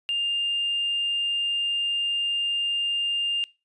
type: tone with tanh clipping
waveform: triangle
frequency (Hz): 2805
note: F7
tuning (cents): +7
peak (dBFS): -23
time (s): 0.09-3.44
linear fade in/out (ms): 0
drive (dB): 4
effects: noise-tail reverb RT60 0.3 s tail -23 dB re dry + resampled to 24000 Hz